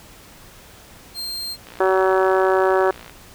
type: tone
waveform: 40% pulse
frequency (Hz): 4186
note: C8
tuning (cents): 0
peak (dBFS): -25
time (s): 1.14-1.57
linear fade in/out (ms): 50
type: click train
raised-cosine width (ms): 0.3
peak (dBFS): -23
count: 85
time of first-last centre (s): 1.67-3.096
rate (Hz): 58.9
type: harmonic tone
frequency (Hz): 188.9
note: F#3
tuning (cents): +36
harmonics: 2 / 3 / 4 / 5 / 6 / 7 / 8 / 9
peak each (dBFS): -17 / -21 / -23 / -25 / -27 / -28 / -29 / -30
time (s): 1.8-2.91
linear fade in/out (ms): 5
effects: pink hiss -45 dBFS RMS until 3.34 s